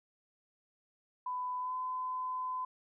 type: tone with pitch glide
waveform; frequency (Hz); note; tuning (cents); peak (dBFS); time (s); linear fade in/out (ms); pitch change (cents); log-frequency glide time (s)
sine; 1000 to 1016.3; B5 to B5; +21 to +49; -34; 1.26-2.65; 5; +28; 1.59-1.74
effects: none